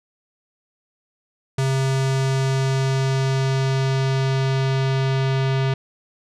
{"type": "tone with low-pass filter sweep", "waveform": "square", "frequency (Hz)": 133.8, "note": "C3", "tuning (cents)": 39, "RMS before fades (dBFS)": -20, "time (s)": [1.58, 5.74], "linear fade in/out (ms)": 5, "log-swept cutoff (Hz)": [8100, 3700], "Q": 1.2, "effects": []}